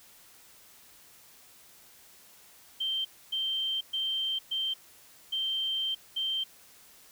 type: tone bursts at uneven times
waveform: sine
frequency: 3136 Hz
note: G7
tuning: in tune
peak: -28 dBFS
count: 6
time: 2.8-3.05 / 3.32-3.81 / 3.93-4.39 / 4.51-4.74 / 5.32-5.95 / 6.16-6.44 s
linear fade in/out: 10 ms
effects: white hiss -56 dBFS RMS until 7.11 s